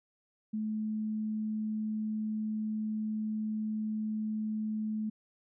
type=tone; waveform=sine; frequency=215.8 Hz; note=A3; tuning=33 cents flat; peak=-31 dBFS; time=0.53-5.1 s; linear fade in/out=10 ms; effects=none